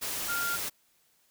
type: tone in noise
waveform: sine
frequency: 1396.9 Hz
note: F6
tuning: in tune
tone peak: -30 dBFS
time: 0.28-0.57 s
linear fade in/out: 20 ms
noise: white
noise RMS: -34 dBFS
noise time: 0.01-0.7 s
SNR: +1 dB
effects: white hiss -68 dBFS RMS until 1.3 s

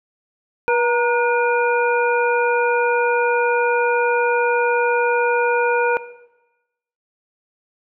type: harmonic tone with a mistuned harmonic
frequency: 483.2 Hz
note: B4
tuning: 38 cents flat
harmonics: 1 / 2 / 3 / 5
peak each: -17 / -20 / -22 / -24 dBFS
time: 0.68-5.97 s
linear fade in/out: 0 ms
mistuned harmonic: 2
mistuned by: -64 cents
effects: noise-tail reverb RT60 1.0 s tail -17 dB re dry

